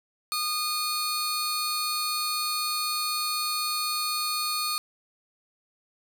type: tone pair together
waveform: sawtooth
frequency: 1228 / 4376 Hz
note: D#6 / C#8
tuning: -23 / -23 cents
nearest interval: octave + minor seventh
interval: 2200 cents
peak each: -26 / -26 dBFS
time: 0.32-4.78 s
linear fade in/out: 0 ms
effects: none